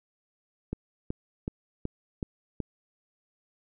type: click train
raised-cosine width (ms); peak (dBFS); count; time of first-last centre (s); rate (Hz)
3; -18; 6; 0.73-2.603; 2.67
effects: none